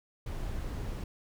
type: noise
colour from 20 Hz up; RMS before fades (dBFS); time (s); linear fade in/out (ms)
brown; -36; 0.26-1.04; 5
effects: none